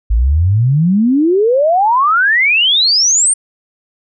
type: exponential sweep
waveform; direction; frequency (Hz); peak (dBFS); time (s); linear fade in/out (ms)
sine; up; 51.2 to 9100; -8; 0.1-3.34; 10
effects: none